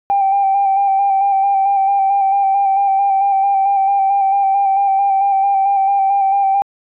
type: tone with vibrato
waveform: sine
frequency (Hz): 787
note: G5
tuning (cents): +7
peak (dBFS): -10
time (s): 0.1-6.62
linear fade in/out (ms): 0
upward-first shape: square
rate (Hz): 4.5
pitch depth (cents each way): 23
effects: tanh soft clip ceiling -6 dBFS